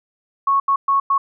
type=tone bursts at uneven times; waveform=sine; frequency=1103 Hz; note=C#6; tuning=9 cents flat; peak=-13 dBFS; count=4; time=0.47-0.6 / 0.68-0.76 / 0.88-1 / 1.1-1.18 s; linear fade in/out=5 ms; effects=none